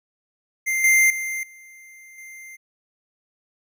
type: tone with level steps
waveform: square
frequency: 2093 Hz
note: C7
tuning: in tune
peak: -21 / -14 / -26 / -44 / -39 dBFS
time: 0.66-2.57 s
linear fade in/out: 20 ms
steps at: 0.84 / 1.1 / 1.43 / 2.18 s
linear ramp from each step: 2 ms
effects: none